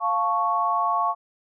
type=chord; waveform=sine; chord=F augmented; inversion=none; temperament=equal; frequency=698.5 / 880 / 1108.7 Hz; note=F5 / A5 / C#6; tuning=0 / 0 / 0 cents; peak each=-26 / -27 / -22 dBFS; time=0-1.15 s; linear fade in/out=50 ms; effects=none